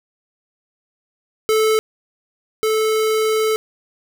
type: tone pair in turn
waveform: square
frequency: 436.4 / 436.4 Hz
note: A4 / A4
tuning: -14 / -14 cents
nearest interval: unison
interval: 0 cents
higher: neither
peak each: -14 / -16 dBFS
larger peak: first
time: 1.49-1.79 / 2.63-3.56 s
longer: second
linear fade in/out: 0 ms
effects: none

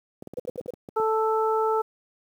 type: clicks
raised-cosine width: 2 ms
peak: -24 dBFS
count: 12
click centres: 0.224 / 0.273 / 0.336 / 0.385 / 0.451 / 0.493 / 0.558 / 0.61 / 0.66 / 0.737 / 0.888 / 0.999 s
type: tone bursts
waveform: sine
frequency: 497.8 Hz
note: B4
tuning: 14 cents sharp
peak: -27 dBFS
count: 4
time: 0.37-0.706 s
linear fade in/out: 5 ms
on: 27 ms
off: 76 ms
type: harmonic tone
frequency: 440 Hz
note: A4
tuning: in tune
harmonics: 1 / 2 / 3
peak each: -23 / -26 / -28 dBFS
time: 0.96-1.82 s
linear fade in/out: 10 ms
effects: high-pass 150 Hz 12 dB/octave + 9-bit

